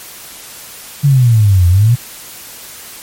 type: exponential two-way sweep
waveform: sine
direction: down then up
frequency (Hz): 146.83 to 85.7 to 126.8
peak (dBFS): -5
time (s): 1.03-1.96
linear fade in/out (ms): 20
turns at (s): 1.68
effects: white hiss -32 dBFS RMS until 3.02 s + MP3 64 kbps